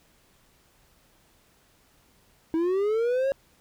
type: linear sweep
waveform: triangle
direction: up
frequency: 317.5 to 554.4 Hz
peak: -20 dBFS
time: 2.54-3.32 s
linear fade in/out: 0 ms
effects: pink hiss -62 dBFS RMS until 3.6 s